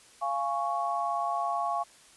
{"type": "chord", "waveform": "sine", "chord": "Db major", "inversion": "first", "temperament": "just", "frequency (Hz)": [693, 831.5, 1108.7], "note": ["F5", "Ab5", "Db6"], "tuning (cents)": [-14, 2, 0], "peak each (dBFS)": [-31, -33, -31], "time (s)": [0.21, 1.84], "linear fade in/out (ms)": 20, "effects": ["white hiss -56 dBFS RMS until 2.16 s", "resampled to 24000 Hz"]}